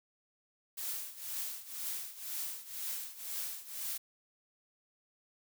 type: noise with tremolo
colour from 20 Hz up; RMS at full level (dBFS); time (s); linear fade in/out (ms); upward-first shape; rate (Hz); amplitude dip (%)
blue; -37; 0.77-3.98; 10; triangle; 2; 85
effects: none